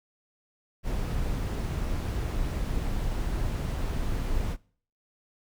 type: noise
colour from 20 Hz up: brown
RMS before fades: -29 dBFS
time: 0.83-4.57 s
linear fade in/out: 50 ms
effects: noise-tail reverb RT60 0.5 s tail -23 dB re dry